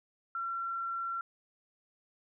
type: tone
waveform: sine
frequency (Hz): 1361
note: F6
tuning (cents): -45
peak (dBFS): -33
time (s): 0.35-1.21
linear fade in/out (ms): 2
effects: none